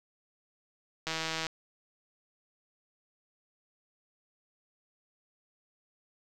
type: click train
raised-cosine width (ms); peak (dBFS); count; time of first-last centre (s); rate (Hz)
0.2; -16; 65; 1.07-1.468; 161
effects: none